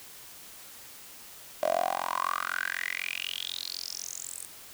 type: tone with high-pass filter sweep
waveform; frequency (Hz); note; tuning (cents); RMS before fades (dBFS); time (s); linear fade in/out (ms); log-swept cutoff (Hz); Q
10% pulse; 44; F1; +14; -33; 1.63-4.45; 0; 600 to 8900; 8.4
effects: white hiss -48 dBFS RMS until 4.73 s